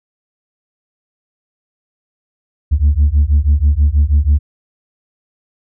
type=beating tone pair; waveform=sine; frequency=70.1 / 76.3 Hz; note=C#2 / D#2; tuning=+20 / -33 cents; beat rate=6.2 Hz; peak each=-10 dBFS; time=2.71-4.39 s; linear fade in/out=20 ms; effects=tanh soft clip ceiling -5 dBFS